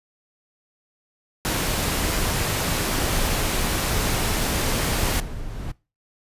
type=noise; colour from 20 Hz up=pink; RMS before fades=-24 dBFS; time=1.45-5.2 s; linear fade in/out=0 ms
type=noise with tremolo; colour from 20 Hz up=brown; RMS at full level=-27 dBFS; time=2.04-5.72 s; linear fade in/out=10 ms; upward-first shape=sine; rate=1.1 Hz; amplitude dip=50%
effects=noise-tail reverb RT60 0.3 s tail -22 dB re dry + resampled to 32000 Hz